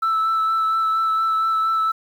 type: tone with vibrato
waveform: sine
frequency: 1318.5 Hz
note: E6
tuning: in tune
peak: -15 dBFS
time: 0.02-1.92 s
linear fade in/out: 10 ms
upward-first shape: sine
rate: 4.3 Hz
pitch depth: 13 cents each way
effects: tanh soft clip ceiling -15 dBFS + 8-bit